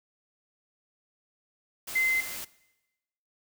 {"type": "tone in noise", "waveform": "sine", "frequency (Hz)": 2067, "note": "C7", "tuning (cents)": -22, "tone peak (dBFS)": -22, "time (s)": [1.95, 2.21], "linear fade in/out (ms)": 10, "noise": "white", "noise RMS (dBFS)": -38, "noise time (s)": [1.87, 2.45], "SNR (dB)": 13, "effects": ["noise-tail reverb RT60 1.0 s tail -20 dB re dry"]}